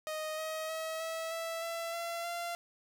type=tone with pitch steps; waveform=sawtooth; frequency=622.3 / 631.4 / 640.5 / 649.9 / 659.3 / 668.9 / 678.6 / 688.5 Hz; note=D#5 / D#5 / E5 / E5 / E5 / E5 / F5 / F5; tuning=0 / +25 / -50 / -25 / 0 / +25 / -50 / -25 cents; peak=-32 dBFS; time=0.07-2.55 s; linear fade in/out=0 ms; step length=310 ms; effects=none